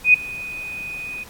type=tone with ADSR envelope; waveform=sine; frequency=2489 Hz; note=D#7; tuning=in tune; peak=-6 dBFS; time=0.04-1.24 s; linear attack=100 ms; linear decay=5 ms; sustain=-22 dB; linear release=10 ms; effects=pink hiss -43 dBFS RMS until 1.29 s + AAC 64 kbps